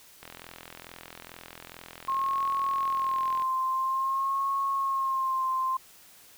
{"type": "click train", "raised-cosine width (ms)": 0.3, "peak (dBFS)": -26, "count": 136, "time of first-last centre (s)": [0.23, 3.421], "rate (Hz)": 42.3}
{"type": "tone with vibrato", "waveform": "sine", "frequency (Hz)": 1070, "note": "C6", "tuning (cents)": 38, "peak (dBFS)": -25, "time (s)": [2.08, 5.77], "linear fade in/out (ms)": 5, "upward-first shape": "sine", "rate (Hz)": 0.5, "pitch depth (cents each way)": 41}
{"effects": ["white hiss -54 dBFS RMS until 6.37 s"]}